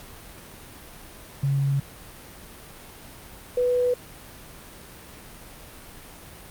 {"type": "tone pair in turn", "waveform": "sine", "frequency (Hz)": [138.59, 493.9], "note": ["C#3", "B4"], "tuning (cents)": [0, 0], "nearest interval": "octave + minor seventh", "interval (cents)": 2200, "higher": "second", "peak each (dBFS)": [-20, -19], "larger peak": "second", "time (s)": [[1.43, 1.8], [3.57, 3.94]], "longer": "neither", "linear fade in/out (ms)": 5, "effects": ["pink hiss -44 dBFS RMS until 6.5 s", "Opus 48 kbps"]}